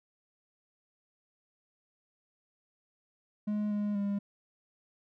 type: tone with pitch steps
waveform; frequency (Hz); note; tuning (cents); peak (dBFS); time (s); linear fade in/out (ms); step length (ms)
triangle; 209.6 / 207 / 201.4; G#3 / G#3 / G3; +16 / -5 / +47; -27; 3.47-4.19; 10; 240
effects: none